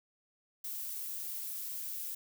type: noise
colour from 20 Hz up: violet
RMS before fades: -40 dBFS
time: 0.64-2.15 s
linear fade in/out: 5 ms
effects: none